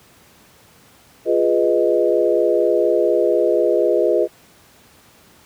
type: chord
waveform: sine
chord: F half-diminished seventh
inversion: none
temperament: equal with one note detuned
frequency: 349.2 / 413.4 / 493.9 / 622.3 Hz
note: F4 / Ab4 / Cb5 / Eb5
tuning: 0 / -8 / 0 / 0 cents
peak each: -19 dBFS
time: 1.25-4.28 s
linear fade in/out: 50 ms
effects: pink hiss -50 dBFS RMS until 5.45 s + high-pass 80 Hz 12 dB/octave